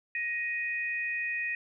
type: tone pair together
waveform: sine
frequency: 1881.3 / 2486 Hz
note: A#6 / D#7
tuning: +15 / -2 cents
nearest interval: perfect fourth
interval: 483 cents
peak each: -32 / -33 dBFS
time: 0.15-1.55 s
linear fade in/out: 2 ms
effects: none